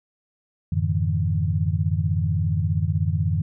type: tone cluster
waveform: sine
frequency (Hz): 90.2 / 106.7 / 146.1 / 161.7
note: F#2 / G#2 / D3 / E3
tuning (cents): -44 / +47 / -9 / -33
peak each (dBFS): -23 / -26 / -26 / -26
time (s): 0.72-3.42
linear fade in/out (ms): 5
effects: none